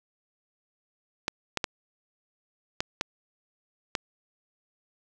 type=clicks; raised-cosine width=0.2 ms; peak=-9 dBFS; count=6; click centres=1.281 / 1.573 / 1.642 / 2.805 / 3.011 / 3.952 s; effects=none